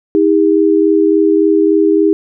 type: tone pair together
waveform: sine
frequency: 319.1 / 402.6 Hz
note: D#4 / G4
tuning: +44 / +46 cents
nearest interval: major third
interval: 402 cents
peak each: -10 dBFS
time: 0.15-2.13 s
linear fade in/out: 0 ms
effects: none